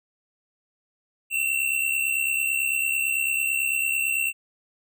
square tone pair together, 2664 / 2733 Hz, E7 / F7, +18 / -38 cents, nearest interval unison, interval 44 cents, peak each -27 / -25 dBFS, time 1.3-4.33 s, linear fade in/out 50 ms, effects none

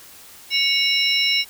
sine tone cluster, 2215 / 2829 / 3938 / 5400 Hz, C#7 / F7 / B7 / E8, -2 / +22 / -6 / +41 cents, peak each -22 dBFS, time 0.5-1.45 s, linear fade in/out 50 ms, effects white hiss -44 dBFS RMS until 1.49 s

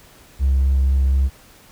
triangle tone with vibrato, 67.1 Hz, C2, 44 cents sharp, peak -10 dBFS, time 0.39-1.3 s, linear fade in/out 50 ms, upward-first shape sine, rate 4.1 Hz, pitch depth 11 cents each way, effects tanh soft clip ceiling -10 dBFS + pink hiss -48 dBFS RMS until 1.71 s

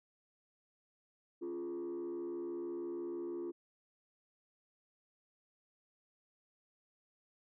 sine tone with frequency modulation, 347.1 Hz, F4, 11 cents flat, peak -36 dBFS, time 1.41-3.52 s, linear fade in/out 20 ms, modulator 73.9 Hz, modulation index 0.67, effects tanh soft clip ceiling -37 dBFS

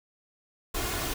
pink noise with comb filter, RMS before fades -31 dBFS, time 0.74-1.14 s, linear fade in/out 10 ms, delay 2.8 ms, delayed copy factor +0.55, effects none

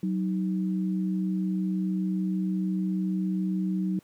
sine tone pair together, 187.1 / 313.7 Hz, F#3 / D#4, +20 / +14 cents, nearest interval major sixth, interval 894 cents, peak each -25 / -33 dBFS, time 0.03-3.99 s, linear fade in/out 2 ms, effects pink hiss -62 dBFS RMS until 4.03 s + high-pass 100 Hz 12 dB/octave

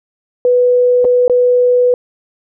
sine tone with dropouts, 493.9 Hz, B4, in tune, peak -7 dBFS, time 0.45-1.94 s, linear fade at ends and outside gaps 1 ms, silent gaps 1.045-1.05 / 1.28-1.297 s, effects none

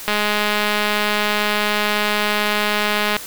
click train, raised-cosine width 0.3 ms, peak -3 dBFS, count 646, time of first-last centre 0.08-3.166 s, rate 209 Hz, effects white hiss -33 dBFS RMS until 3.26 s

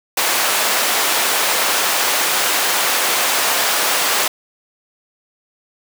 pink high-pass noise, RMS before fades -17 dBFS, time 0.17-4.28 s, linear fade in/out 5 ms, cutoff 670 Hz, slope 12 dB/octave, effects none

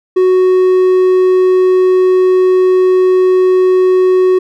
triangle tone, 370 Hz, F#4, in tune, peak -4 dBFS, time 0.16-4.39 s, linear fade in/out 10 ms, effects none

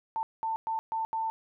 sine tone bursts at uneven times, 893 Hz, A5, 25 cents sharp, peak -28 dBFS, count 5, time 0.16-0.23 / 0.43-0.56 / 0.67-0.79 / 0.92-1.05 / 1.13-1.3 s, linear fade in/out 0 ms, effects none

